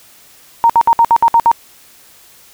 sine tone bursts, 927 Hz, A#5, 10 cents flat, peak -5 dBFS, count 8, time 0.64-1.515 s, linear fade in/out 0 ms, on 56 ms, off 61 ms, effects white hiss -44 dBFS RMS until 2.53 s

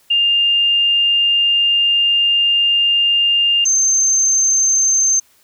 sine tone pair in turn, 2806 / 6284 Hz, F7 / G8, +8 / +3 cents, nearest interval octave + major second, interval 1395 cents, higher second, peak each -11 dBFS, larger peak neither, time 0.1-3.65 / 3.65-5.2 s, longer first, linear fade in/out 10 ms, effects white hiss -54 dBFS RMS until 5.43 s

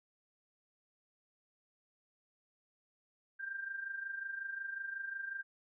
sine tone with amplitude modulation, 1586 Hz, G6, 20 cents sharp, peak -36 dBFS, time 3.39-5.43 s, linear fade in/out 20 ms, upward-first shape sine, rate 25.5 Hz, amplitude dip 65%, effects none

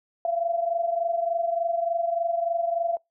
sine tone pair together, 675.1 / 698.5 Hz, E5 / F5, +41 / 0 cents, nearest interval minor second, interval 59 cents, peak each -24 / -29 dBFS, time 0.25-2.97 s, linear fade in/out 2 ms, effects noise-tail reverb RT60 0.2 s tail -26 dB re dry

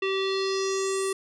square tone with low-pass filter sweep, 386 Hz, G4, 27 cents flat, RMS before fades -27 dBFS, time 0.02-1.13 s, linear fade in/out 5 ms, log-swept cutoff 2900 to 9800 Hz, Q 4, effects none

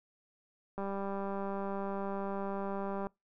click train, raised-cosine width 1 ms, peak -25 dBFS, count 452, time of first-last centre 0.78-3.069 s, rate 197 Hz, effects noise-tail reverb RT60 0.2 s tail -25 dB re dry

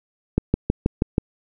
click train, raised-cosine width 3 ms, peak -4 dBFS, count 6, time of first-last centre 0.38-1.181 s, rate 6.24 Hz, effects none

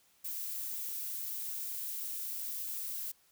violet noise, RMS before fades -39 dBFS, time 0.24-3.12 s, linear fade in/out 10 ms, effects white hiss -68 dBFS RMS until 3.31 s

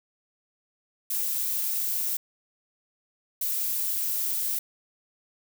violet noise bursts at uneven times, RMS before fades -28 dBFS, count 2, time 1.1-2.17 / 3.41-4.59 s, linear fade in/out 5 ms, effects none

